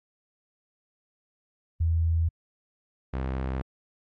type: tone pair in turn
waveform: sine / sawtooth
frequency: 82.41 / 65.41 Hz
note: E2 / C2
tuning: 0 / 0 cents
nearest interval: major third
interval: 400 cents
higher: first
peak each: -21 / -24 dBFS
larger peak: first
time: 1.8-2.29 / 3.13-3.62 s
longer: neither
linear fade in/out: 10 ms
effects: low-pass 2000 Hz 12 dB/octave + AAC 64 kbps